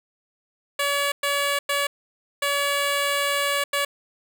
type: tone bursts at uneven times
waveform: 10% pulse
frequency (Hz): 568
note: C#5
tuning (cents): +42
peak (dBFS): -13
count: 5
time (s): 0.79-1.12 / 1.23-1.59 / 1.69-1.87 / 2.42-3.64 / 3.73-3.85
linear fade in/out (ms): 5
effects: none